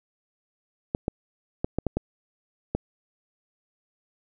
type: clicks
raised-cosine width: 2 ms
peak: -11 dBFS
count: 7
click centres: 0.949 / 1.081 / 1.645 / 1.786 / 1.867 / 1.97 / 2.75 s
effects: none